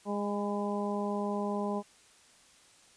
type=harmonic tone with a mistuned harmonic; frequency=204.8 Hz; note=G#3; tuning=24 cents flat; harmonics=1 / 2 / 3 / 4 / 5; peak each=-33 / -36 / -38 / -39 / -40 dBFS; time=0.05-1.83 s; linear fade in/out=50 ms; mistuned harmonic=5; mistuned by=-26 cents; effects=white hiss -60 dBFS RMS until 2.96 s + resampled to 22050 Hz